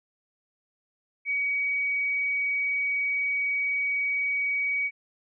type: tone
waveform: sine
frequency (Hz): 2261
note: C#7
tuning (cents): +34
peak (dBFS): -24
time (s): 1.25-4.91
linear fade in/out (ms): 50
effects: none